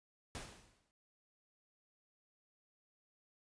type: noise with exponential decay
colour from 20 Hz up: pink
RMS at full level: -44 dBFS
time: 0.35-0.91 s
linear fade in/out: 0 ms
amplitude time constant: 120 ms
effects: noise-tail reverb RT60 0.1 s tail -25 dB re dry + resampled to 22050 Hz